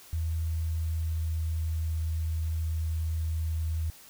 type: tone with pitch glide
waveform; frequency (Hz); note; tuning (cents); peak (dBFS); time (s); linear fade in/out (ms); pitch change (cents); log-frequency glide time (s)
sine; 81 to 80.3; E2 to E2; -30 to -45; -27; 0.13-3.9; 0; -15; 0.39-1.98
effects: white hiss -52 dBFS RMS until 4.09 s